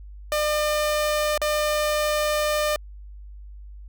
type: tone with dropouts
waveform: sawtooth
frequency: 602 Hz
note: D5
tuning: 43 cents sharp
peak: -17 dBFS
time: 0.32-2.76 s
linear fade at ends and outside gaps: 1 ms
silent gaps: 1.377-1.416 s
effects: added 50 Hz sine -38 dBFS peak until 3.88 s